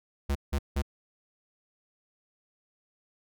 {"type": "tone bursts", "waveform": "square", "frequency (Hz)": 70.1, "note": "C#2", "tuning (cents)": 20, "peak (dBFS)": -26, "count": 3, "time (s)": [0.29, 0.822], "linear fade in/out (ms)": 10, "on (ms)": 64, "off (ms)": 170, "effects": []}